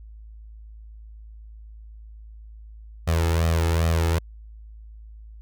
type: tone with flanger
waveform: sawtooth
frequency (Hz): 82.41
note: E2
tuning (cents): 0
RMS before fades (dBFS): -21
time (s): 3.07-4.19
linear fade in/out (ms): 10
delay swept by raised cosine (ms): 1.6 to 2.34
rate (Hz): 2.5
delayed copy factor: +0.7
effects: added 54 Hz sine -40 dBFS peak until 5.41 s